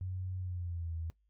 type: tone with pitch glide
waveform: sine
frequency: 92.5 to 81.93 Hz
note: F#2 to E2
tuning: 0 to -10 cents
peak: -36 dBFS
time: 0.01-1.1 s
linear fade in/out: 0 ms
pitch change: -210 cents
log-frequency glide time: 0.39-0.95 s
effects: noise-tail reverb RT60 0.1 s tail -18 dB re dry + added 52 Hz sine -70 dBFS peak until 1.29 s